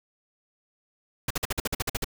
pink noise bursts, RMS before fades -27 dBFS, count 11, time 1.28-2.045 s, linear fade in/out 5 ms, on 25 ms, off 49 ms, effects none

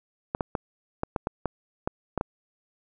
clicks, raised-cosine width 1 ms, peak -12 dBFS, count 10, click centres 0.349 / 0.408 / 0.552 / 1.034 / 1.162 / 1.271 / 1.457 / 1.875 / 2.177 / 2.211 s, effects none

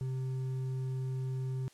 triangle tone with hard clipping, 130.4 Hz, C3, 5 cents flat, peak -34 dBFS, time 0.01-1.68 s, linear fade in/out 0 ms, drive 8 dB, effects white hiss -63 dBFS RMS until 1.73 s + low-pass 9000 Hz 12 dB/octave

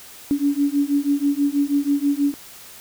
sine beating tone pair, 281.8 / 288 Hz, C#4 / D4, +29 / -34 cents, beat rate 6.2 Hz, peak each -20 dBFS, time 0.31-2.34 s, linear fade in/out 0 ms, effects white hiss -42 dBFS RMS until 2.8 s

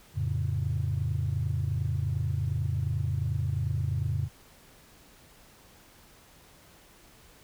sine chord, F augmented, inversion none, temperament equal, 87.31 / 110 / 138.59 Hz, F2 / A2 / C#3, 0 / 0 / 0 cents, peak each -30 dBFS, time 0.14-4.29 s, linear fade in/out 50 ms, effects tanh soft clip ceiling -19 dBFS + pink hiss -56 dBFS RMS until 7.43 s

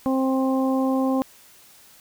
harmonic tone, 263.9 Hz, C4, 15 cents sharp, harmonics 1 / 2 / 3 / 4, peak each -20 / -26 / -30 / -32 dBFS, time 0.06-1.22 s, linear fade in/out 0 ms, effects white hiss -51 dBFS RMS until 2 s

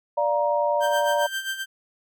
sine chord, Bb major, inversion first, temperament equal with one note detuned, 587.3 / 698.5 / 939.9 Hz, D5 / F5 / Bb5, 0 / 0 / +14 cents, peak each -22 / -28 / -24 dBFS, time 0.17-1.27 s, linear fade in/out 10 ms
30% pulse tone with tremolo, 1568 Hz, G6, in tune, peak -22 dBFS, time 0.8-1.66 s, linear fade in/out 50 ms, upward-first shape sine, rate 7.5 Hz, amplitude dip 70%
effects none

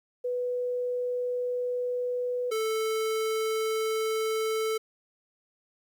sine / square tone pair in turn, 493.9 / 440 Hz, B4 / A4, 0 / 0 cents, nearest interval major second, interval 200 cents, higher first, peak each -27 dBFS, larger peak neither, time 0.24-2.51 / 2.51-4.78 s, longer neither, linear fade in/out 10 ms, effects 11-bit

